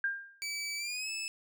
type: tone with exponential decay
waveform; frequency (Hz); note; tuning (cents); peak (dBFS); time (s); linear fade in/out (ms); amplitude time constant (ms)
sine; 1600; G6; +35; -26; 0.04-0.44; 2; 85
type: tone with pitch glide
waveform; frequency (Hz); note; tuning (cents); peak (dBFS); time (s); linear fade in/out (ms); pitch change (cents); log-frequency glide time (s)
20% pulse; 2300 to 2612; D7 to E7; -37 to -17; -30; 0.42-1.28; 0; +220; 0.77-1.1
effects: none